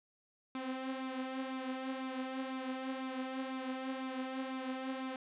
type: tone with flanger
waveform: sawtooth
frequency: 261.6 Hz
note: C4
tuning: in tune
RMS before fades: -40 dBFS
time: 0.55-5.16 s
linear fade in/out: 2 ms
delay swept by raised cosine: 0.81 to 5.41 ms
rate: 2 Hz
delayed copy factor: +0.55
effects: resampled to 8000 Hz + 12-bit